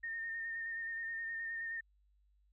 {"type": "tone with vibrato", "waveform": "sine", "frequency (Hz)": 1827, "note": "A#6", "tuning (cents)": -35, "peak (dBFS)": -38, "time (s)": [0.03, 1.81], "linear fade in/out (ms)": 10, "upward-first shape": "square", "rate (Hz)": 9.5, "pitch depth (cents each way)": 20, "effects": ["added 50 Hz sine -68 dBFS peak until 2.52 s"]}